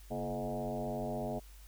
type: tone with frequency modulation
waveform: sine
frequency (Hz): 427.7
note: A4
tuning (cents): -49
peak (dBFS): -34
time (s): 0.1-1.4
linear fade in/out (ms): 20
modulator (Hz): 96.6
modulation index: 3.3
effects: added 50 Hz sine -51 dBFS peak until 1.67 s + white hiss -61 dBFS RMS until 1.67 s

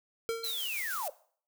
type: tone with exponential decay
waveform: square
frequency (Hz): 456.8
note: A#4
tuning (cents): -35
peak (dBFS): -28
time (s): 0.29-0.69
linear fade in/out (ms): 0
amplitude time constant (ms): 85
type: linear sweep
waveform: sine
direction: down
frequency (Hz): 4186 to 523.3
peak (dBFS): -34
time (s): 0.43-1.1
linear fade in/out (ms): 5
type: noise with tremolo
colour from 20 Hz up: blue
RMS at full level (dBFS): -38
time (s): 0.44-1.08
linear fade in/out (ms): 2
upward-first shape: triangle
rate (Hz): 6.6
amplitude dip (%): 25
effects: noise-tail reverb RT60 0.5 s tail -18 dB re dry

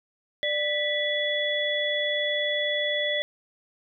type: tone cluster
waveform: sine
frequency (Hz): 592 / 1968 / 3401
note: D5 / B6 / G#7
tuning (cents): +14 / -7 / +40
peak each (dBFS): -28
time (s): 0.43-3.22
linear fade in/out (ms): 0
effects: none

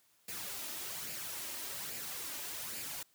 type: noise with flanger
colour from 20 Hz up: white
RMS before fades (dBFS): -42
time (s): 0.28-3.03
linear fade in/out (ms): 5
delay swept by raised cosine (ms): 0.41 to 3.31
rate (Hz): 1.2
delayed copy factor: +0.5
effects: white hiss -70 dBFS RMS until 3.14 s + high-pass 80 Hz 12 dB/octave

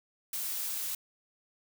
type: noise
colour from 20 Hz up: blue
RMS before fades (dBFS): -35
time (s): 0.33-0.95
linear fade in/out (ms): 2
effects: none

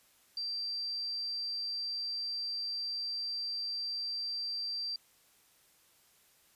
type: tone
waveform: sine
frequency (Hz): 4699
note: D8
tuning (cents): 0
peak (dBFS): -34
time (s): 0.37-4.96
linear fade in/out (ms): 2
effects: white hiss -66 dBFS RMS until 6.55 s + resampled to 32000 Hz

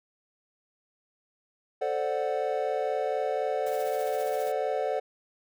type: chord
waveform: triangle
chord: D dominant seventh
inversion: second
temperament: equal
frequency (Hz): 440 / 523.3 / 587.3 / 740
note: A4 / C5 / D5 / F#5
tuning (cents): 0 / 0 / 0 / 0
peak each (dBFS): -30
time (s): 1.81-5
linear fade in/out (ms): 10
type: noise with tremolo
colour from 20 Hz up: white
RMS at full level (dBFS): -45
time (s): 3.66-4.52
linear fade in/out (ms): 5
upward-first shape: triangle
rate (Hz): 15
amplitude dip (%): 55
effects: none

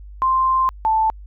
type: tone pair in turn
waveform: sine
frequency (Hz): 1046.5 / 880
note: C6 / A5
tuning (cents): 0 / 0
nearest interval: minor third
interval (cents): 300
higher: first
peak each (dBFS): -14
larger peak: neither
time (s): 0.22-0.69 / 0.85-1.1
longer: first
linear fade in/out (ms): 0
effects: added 50 Hz sine -35 dBFS peak until 1.26 s

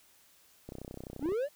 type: click train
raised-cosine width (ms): 2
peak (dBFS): -29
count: 21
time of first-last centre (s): 0.69-1.321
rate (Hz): 31.7
type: linear sweep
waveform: triangle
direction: up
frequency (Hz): 246.9 to 609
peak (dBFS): -27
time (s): 1.2-1.49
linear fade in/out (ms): 50
effects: white hiss -63 dBFS RMS until 1.55 s

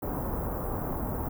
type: band-stop noise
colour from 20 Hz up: pink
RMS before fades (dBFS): -32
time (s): 0.02-1.29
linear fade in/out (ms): 10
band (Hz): 1100 to 16000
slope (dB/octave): 24
effects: none

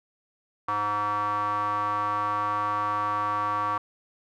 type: tone with band-pass filter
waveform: square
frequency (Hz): 103.83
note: G#2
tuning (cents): 0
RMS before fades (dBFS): -27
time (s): 0.68-3.78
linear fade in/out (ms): 5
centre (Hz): 1100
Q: 8
effects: none

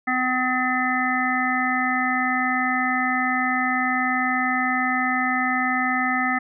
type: harmonic tone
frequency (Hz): 254.2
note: C4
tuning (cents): -50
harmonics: 1 / 3 / 5 / 7 / 8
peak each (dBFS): -26 / -26 / -26 / -26 / -26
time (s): 0.07-6.39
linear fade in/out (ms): 10
effects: none

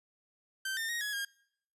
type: tone with pitch steps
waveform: sawtooth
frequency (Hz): 1554 / 1810 / 1877 / 1680 / 1619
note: G6 / A6 / A#6 / G#6 / G#6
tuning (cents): -16 / +48 / +11 / +19 / -45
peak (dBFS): -30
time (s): 0.65-1.25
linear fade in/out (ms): 5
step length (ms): 120
effects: noise-tail reverb RT60 0.7 s tail -25 dB re dry + resampled to 32000 Hz

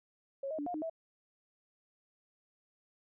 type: tone with pitch steps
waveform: sine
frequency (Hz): 548 / 629 / 290.3 / 710 / 307.4 / 652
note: C#5 / D#5 / D4 / F5 / D#4 / E5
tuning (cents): -20 / +19 / -20 / +28 / -21 / -19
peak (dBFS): -35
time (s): 0.43-0.898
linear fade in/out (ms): 5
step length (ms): 78
effects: none

